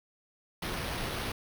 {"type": "noise with sample-and-hold", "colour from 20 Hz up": "pink", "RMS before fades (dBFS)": -35, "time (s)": [0.62, 1.32], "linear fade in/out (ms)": 5, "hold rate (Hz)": 7350, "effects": []}